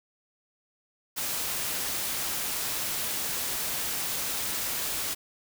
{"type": "noise", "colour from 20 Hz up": "white", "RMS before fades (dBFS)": -31, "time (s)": [1.16, 5.15], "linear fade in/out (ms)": 20, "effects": []}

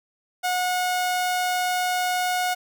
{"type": "tone", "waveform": "sawtooth", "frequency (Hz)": 727, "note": "F#5", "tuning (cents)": -31, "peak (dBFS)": -18, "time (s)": [0.43, 2.55], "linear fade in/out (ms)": 20, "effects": []}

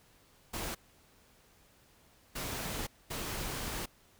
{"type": "noise bursts at uneven times", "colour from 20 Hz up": "pink", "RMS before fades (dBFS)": -38, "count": 3, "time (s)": [[0.53, 0.75], [2.35, 2.87], [3.1, 3.86]], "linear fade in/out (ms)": 10, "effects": ["pink hiss -64 dBFS RMS until 4.19 s"]}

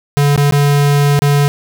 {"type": "tone with dropouts", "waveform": "square", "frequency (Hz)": 143.6, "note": "D3", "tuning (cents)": -39, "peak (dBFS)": -9, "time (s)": [0.17, 1.48], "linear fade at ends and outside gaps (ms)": 0, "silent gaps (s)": [[0.361, 0.377], [0.51, 0.523], [1.191, 1.22]], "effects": []}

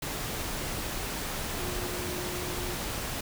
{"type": "tone in noise", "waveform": "sine", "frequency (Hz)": 358.2, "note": "F4", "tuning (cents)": 44, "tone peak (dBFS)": -38, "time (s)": [1.59, 2.75], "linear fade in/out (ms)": 5, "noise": "pink", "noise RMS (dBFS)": -34, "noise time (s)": [0.02, 3.21], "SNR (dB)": -7, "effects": []}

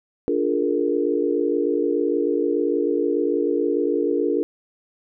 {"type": "chord", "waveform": "sine", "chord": "Bb dominant seventh", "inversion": "first", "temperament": "just", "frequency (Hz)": [291.4, 349.6, 419.5, 466.2], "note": ["D4", "F4", "Ab4", "Bb4"], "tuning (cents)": [-13, 2, 17, 0], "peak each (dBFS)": -24, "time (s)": [0.28, 4.43], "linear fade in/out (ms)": 0, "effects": []}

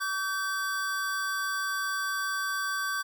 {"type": "tone pair together", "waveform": "square", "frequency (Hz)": [1143, 1550.7], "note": ["D6", "G6"], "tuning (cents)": [-47, -19], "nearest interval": "perfect fourth", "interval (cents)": 528, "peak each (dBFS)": [-34, -31], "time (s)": [0, 3.03], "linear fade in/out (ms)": 20, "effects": []}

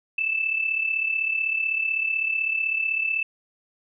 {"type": "tone with amplitude modulation", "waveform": "sine", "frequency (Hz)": 2637, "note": "E7", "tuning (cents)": 0, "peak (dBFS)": -19, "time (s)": [0.18, 3.23], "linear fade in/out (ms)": 5, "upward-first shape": "sine", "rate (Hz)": 35.9, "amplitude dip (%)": 65, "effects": []}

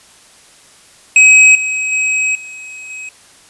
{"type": "tone with level steps", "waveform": "square", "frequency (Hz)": 2542, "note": "D#7", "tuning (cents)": 36, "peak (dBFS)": [-4, -16, -13, -29, -26], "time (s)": [1.16, 3.09], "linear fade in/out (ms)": 2, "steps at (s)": [1.55, 1.92, 2.35, 2.9], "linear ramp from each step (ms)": 2, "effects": ["white hiss -44 dBFS RMS until 3.49 s", "resampled to 24000 Hz"]}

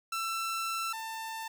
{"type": "tone pair in turn", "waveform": "sawtooth", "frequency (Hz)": [1338, 893], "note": ["E6", "A5"], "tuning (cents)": [25, 25], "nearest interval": "perfect fifth", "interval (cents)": 700, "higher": "first", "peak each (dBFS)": [-28, -33], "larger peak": "first", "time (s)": [[0.12, 0.93], [0.93, 1.48]], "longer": "first", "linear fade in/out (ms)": 5, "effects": []}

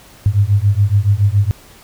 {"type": "beating tone pair", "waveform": "sine", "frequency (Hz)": [98, 105.1], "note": ["G2", "G#2"], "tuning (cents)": [0, 21], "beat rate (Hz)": 7.1, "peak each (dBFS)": [-13, -13], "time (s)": [0.26, 1.51], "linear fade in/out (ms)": 0, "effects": ["pink hiss -43 dBFS RMS until 1.83 s"]}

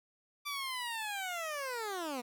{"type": "linear sweep", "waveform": "15% pulse", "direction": "down", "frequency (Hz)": [1174.7, 233.3], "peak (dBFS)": -30, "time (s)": [0.45, 2.22], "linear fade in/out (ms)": 20, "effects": []}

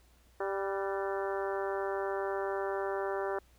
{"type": "harmonic tone with a mistuned harmonic", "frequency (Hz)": 196, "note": "G3", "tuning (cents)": 0, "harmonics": [2, 3, 4, 5, 6, 7, 8, 9], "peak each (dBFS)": [-34, -38, -40, -42, -44, -45, -46, -47], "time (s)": [0.4, 3.39], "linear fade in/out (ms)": 5, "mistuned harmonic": 8, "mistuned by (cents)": -59, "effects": ["added 60 Hz sine -62 dBFS peak until 3.58 s", "pink hiss -67 dBFS RMS until 3.58 s"]}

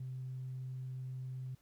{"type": "tone", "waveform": "sine", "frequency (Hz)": 129.1, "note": "C3", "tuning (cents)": -23, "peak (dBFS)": -39, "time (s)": [0, 1.55], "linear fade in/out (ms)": 5, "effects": ["tanh soft clip ceiling -35 dBFS", "pink hiss -72 dBFS RMS until 1.61 s"]}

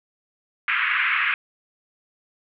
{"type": "band-pass noise", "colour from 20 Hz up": "white", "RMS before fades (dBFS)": -22, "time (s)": [0.68, 1.34], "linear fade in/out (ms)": 2, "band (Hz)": [1200, 2600], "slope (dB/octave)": 48, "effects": []}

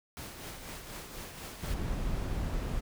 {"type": "noise with tremolo", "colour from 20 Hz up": "pink", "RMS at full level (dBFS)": -42, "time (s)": [0.17, 1.74], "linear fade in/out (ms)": 0, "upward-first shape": "triangle", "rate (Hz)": 4.1, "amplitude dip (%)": 50}
{"type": "noise", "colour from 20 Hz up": "brown", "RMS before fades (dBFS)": -33, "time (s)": [1.62, 2.81], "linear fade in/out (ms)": 20}
{"effects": []}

